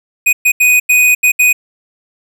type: tone bursts at uneven times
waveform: square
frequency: 2489 Hz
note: D#7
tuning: in tune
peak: -7 dBFS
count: 6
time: 0.26-0.33 / 0.45-0.52 / 0.6-0.8 / 0.89-1.15 / 1.23-1.32 / 1.39-1.53 s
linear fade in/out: 10 ms
effects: none